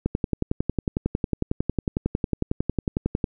click train, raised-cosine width 3 ms, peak -9 dBFS, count 36, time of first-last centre 0.06-3.242 s, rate 11 Hz, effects none

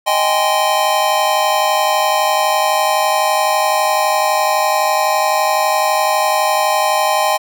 square chord, Ab major seventh, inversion second, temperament just, 623 / 778.7 / 830.6 / 1038.3 Hz, Eb5 / G5 / Ab5 / C6, +2 / -12 / 0 / -14 cents, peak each -19 dBFS, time 0.06-7.38 s, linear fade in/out 20 ms, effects none

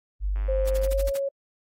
sine tone, 49 Hz, G1, in tune, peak -23 dBFS, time 0.2-1.12 s, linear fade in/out 50 ms
click train, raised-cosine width 0.5 ms, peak -31 dBFS, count 53, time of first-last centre 0.36-0.875 s, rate 101 Hz
sine tone with pitch glide, 528 to 552 Hz, C5 to C#5, +16 to -7 cents, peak -24 dBFS, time 0.48-1.29 s, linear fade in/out 10 ms, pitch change +77 cents, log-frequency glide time 0.78-1.05 s
white noise bursts, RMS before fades -37 dBFS, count 7, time 0.67-1.176 s, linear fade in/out 5 ms, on 26 ms, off 54 ms
effects AAC 48 kbps

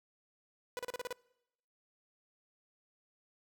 sawtooth tone bursts, 493.9 Hz, B4, in tune, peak -33 dBFS, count 7, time 0.77-1.127 s, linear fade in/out 0 ms, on 21 ms, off 35 ms, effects noise-tail reverb RT60 0.9 s tail -25 dB re dry

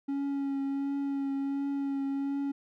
triangle tone with vibrato, 277.2 Hz, C#4, in tune, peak -27 dBFS, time 0.08-2.52 s, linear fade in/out 10 ms, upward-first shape triangle, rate 1.4 Hz, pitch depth 20 cents each way, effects none

